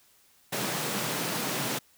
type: high-pass noise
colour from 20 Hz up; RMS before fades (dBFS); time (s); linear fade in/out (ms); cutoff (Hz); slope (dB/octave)
pink; -31; 0.52-1.79; 10; 120; 96
effects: white hiss -62 dBFS RMS until 1.97 s